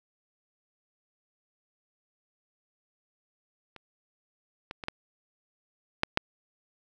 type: clicks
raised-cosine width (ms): 0.3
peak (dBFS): -29 / -21 / -22 / -14 / -7 / -6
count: 6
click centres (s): 3.763 / 4.711 / 4.838 / 4.884 / 6.034 / 6.174
effects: none